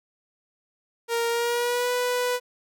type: tone with pitch glide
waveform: sawtooth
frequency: 466.2 to 493.9 Hz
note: A#4 to B4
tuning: 0 to 0 cents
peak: -19 dBFS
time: 1.08-2.4 s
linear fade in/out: 50 ms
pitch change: +100 cents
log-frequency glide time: 1.29-1.91 s
effects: none